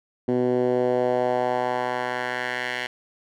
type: tone with band-pass filter sweep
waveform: 10% pulse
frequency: 124.4 Hz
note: B2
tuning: 13 cents sharp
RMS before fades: -24 dBFS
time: 0.28-2.87 s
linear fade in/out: 5 ms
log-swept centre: 300 to 2300 Hz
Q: 1.7
effects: none